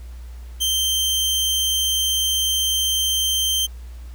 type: tone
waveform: sawtooth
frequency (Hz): 3136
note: G7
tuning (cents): 0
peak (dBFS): -15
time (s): 0.6-3.67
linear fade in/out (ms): 20
effects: added 60 Hz sine -33 dBFS peak until 4.14 s + pink hiss -52 dBFS RMS until 4.14 s